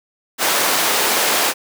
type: high-pass noise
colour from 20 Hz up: pink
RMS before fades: -17 dBFS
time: 0.38-1.54 s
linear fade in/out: 50 ms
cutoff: 500 Hz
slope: 12 dB/octave
effects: none